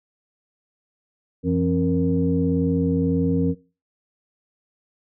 sine tone cluster, 88.8 / 170.5 / 269.8 / 465.7 Hz, F2 / F3 / C#4 / A#4, +29 / -41 / -47 / -2 cents, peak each -26 / -22 / -21 / -25 dBFS, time 1.43-3.55 s, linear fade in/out 50 ms, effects noise-tail reverb RT60 0.3 s tail -18 dB re dry + tanh soft clip ceiling -7 dBFS

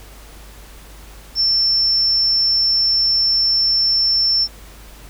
sine tone, 5380 Hz, E8, 34 cents sharp, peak -13 dBFS, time 1.35-4.48 s, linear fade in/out 50 ms, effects added 50 Hz sine -39 dBFS peak until 5.09 s + pink hiss -43 dBFS RMS until 5.09 s

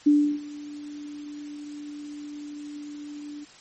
sine tone with ADSR envelope, 293.7 Hz, D4, in tune, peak -13 dBFS, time 0.06-3.45 s, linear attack 11 ms, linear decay 330 ms, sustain -22 dB, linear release 18 ms, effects white hiss -50 dBFS RMS until 3.6 s + MP3 32 kbps

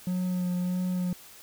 triangle tone with vibrato, 180.6 Hz, F#3, 42 cents flat, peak -24 dBFS, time 0.07-1.13 s, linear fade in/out 2 ms, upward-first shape sine, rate 1.6 Hz, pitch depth 18 cents each way, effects white hiss -50 dBFS RMS until 1.42 s

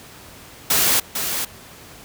white noise with echo, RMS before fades -17 dBFS, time 0.7-1 s, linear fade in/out 5 ms, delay 450 ms, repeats 1, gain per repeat -7 dB, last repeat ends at 1.45 s, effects pink hiss -42 dBFS RMS until 2.04 s + high-pass 60 Hz 12 dB/octave

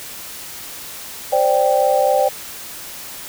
sine chord, C suspended second, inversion none, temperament equal, 523.3 / 587.3 / 784 Hz, C5 / D5 / G5, 0 / 0 / 0 cents, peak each -17 dBFS, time 1.32-2.29 s, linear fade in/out 10 ms, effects white hiss -33 dBFS RMS until 3.28 s

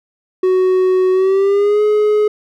triangle tone with pitch glide, 371.6 to 422 Hz, F#4 to G#4, +7 to +28 cents, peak -8 dBFS, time 0.43-2.28 s, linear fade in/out 5 ms, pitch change +221 cents, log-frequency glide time 1.12-1.82 s, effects none

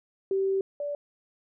sine tone pair in turn, 387 / 579.8 Hz, G4 / D5, -22 / -22 cents, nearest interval perfect fifth, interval 700 cents, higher second, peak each -23 / -29 dBFS, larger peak first, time 0.31-0.61 / 0.8-0.95 s, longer first, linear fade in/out 2 ms, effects none

